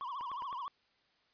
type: tone with vibrato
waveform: triangle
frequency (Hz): 1042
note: C6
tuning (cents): -7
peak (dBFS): -36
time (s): 0.01-0.68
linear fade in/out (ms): 0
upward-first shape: triangle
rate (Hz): 14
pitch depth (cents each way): 200
type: click train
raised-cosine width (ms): 0.5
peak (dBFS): -35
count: 4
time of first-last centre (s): 0.21-0.528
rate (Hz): 9.44
effects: white hiss -72 dBFS RMS until 1.33 s + resampled to 11025 Hz